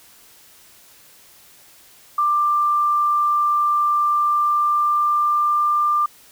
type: tone with pitch glide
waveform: sine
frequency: 1185 to 1191.9 Hz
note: D6 to D6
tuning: +15 to +25 cents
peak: -15 dBFS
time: 2.18-6.06 s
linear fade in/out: 5 ms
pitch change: +10 cents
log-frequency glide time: 4.02-5.81 s
effects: white hiss -49 dBFS RMS until 6.31 s